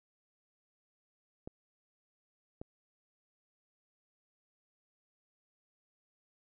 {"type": "clicks", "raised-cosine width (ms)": 2, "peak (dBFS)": -29, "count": 2, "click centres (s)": [1.475, 2.615], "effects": []}